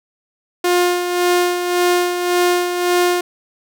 sawtooth tone with tremolo, 355 Hz, F4, 28 cents sharp, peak -8 dBFS, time 0.64-3.21 s, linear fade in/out 5 ms, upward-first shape sine, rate 1.8 Hz, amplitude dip 55%, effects none

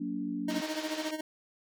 sine chord, Gb augmented, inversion none, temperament equal with one note detuned, 185 / 233.1 / 288 Hz, Gb3 / Bb3 / D4, 0 / 0 / -34 cents, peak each -39 / -37 / -34 dBFS, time 0-0.61 s, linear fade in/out 10 ms
25% pulse tone with tremolo, 311.1 Hz, D#4, in tune, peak -27 dBFS, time 0.48-1.21 s, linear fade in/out 5 ms, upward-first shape sine, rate 14 Hz, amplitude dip 75%
white band-pass noise, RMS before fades -42 dBFS, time 0.5-1.11 s, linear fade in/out 2 ms, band 240 to 5400 Hz, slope 24 dB/octave
effects none

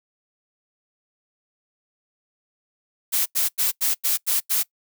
blue noise bursts, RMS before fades -21 dBFS, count 7, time 3.12-4.634 s, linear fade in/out 20 ms, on 140 ms, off 89 ms, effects noise-tail reverb RT60 0.1 s tail -23 dB re dry

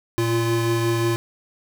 square tone pair together, 116.54 / 344 Hz, A#2 / F4, 0 / -26 cents, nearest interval octave + perfect fifth, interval 1874 cents, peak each -23 / -22 dBFS, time 0.18-1.16 s, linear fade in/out 0 ms, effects none

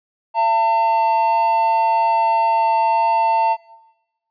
triangle tone pair together, 677 / 900.3 Hz, E5 / A5, +46 / +39 cents, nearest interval perfect fourth, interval 493 cents, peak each -20 / -12 dBFS, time 0.34-3.57 s, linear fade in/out 50 ms, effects noise-tail reverb RT60 1.0 s tail -19 dB re dry + resampled to 11025 Hz

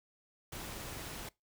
pink noise with amplitude modulation, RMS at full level -42 dBFS, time 0.52-1.29 s, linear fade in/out 5 ms, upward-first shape sine, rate 232 Hz, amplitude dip 45%, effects noise-tail reverb RT60 0.2 s tail -22 dB re dry

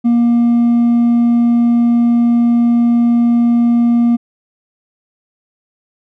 sine tone with hard clipping, 236.5 Hz, A#3, 25 cents sharp, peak -9 dBFS, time 0.04-4.17 s, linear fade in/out 20 ms, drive 2 dB, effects none

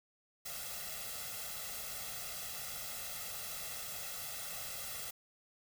white noise with comb filter, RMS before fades -43 dBFS, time 0.45-5.11 s, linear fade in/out 10 ms, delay 1.5 ms, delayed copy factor +0.9, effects none

